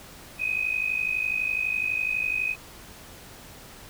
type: tone pair together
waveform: sine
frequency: 2489 / 2541 Hz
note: D#7 / D#7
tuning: 0 / +36 cents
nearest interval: unison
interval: 36 cents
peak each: -27 dBFS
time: 0.38-2.56 s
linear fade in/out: 50 ms
effects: pink hiss -46 dBFS RMS until 3.89 s